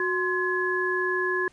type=tone cluster; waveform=sine; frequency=367.5 / 1043 / 1697 Hz; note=F#4 / C6 / G#6; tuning=-12 / -6 / +37 cents; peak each=-27 / -31 / -26 dBFS; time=0-1.48 s; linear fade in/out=2 ms; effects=pink hiss -59 dBFS RMS until 1.52 s + resampled to 22050 Hz